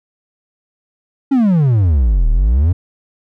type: exponential two-way sweep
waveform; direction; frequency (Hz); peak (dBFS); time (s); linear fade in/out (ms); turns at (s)
triangle; down then up; 284.4 to 36.39 to 94.2; -7; 1.31-2.73; 10; 2.29
effects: none